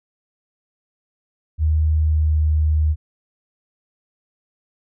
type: tone with pitch glide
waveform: sine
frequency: 77.78 to 77.06 Hz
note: D#2 to D#2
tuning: 0 to -16 cents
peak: -14 dBFS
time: 1.58-2.96 s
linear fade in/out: 50 ms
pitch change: -16 cents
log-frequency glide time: 2-2.37 s
effects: none